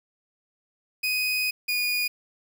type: tone pair in turn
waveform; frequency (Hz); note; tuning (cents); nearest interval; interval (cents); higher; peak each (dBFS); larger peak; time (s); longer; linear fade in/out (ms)
30% pulse; 2500 / 2453; D#7 / D#7; +8 / -25; unison; 33; first; -21; neither; 1.03-1.51 / 1.68-2.08; first; 10
effects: 9-bit